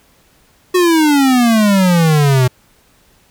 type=exponential sweep; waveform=square; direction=down; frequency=370 to 123.9 Hz; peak=-9 dBFS; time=0.74-2.48 s; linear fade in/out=10 ms; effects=pink hiss -52 dBFS RMS until 3.3 s